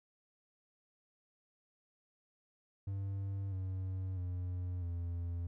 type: tone with pitch steps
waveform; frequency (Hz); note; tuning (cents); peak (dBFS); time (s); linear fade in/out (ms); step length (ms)
triangle; 98 / 93.85 / 89.87 / 86.06; G2 / F#2 / F#2 / F2; 0 / +25 / -50 / -25; -34; 2.87-5.47; 5; 650
effects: none